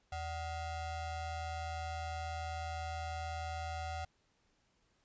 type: ring-modulated tone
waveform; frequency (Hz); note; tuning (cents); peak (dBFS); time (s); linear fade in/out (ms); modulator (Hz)
square; 334.5; E4; +25; -36; 0.12-4.05; 5; 415
effects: pink hiss -75 dBFS RMS until 5.04 s + resampled to 16000 Hz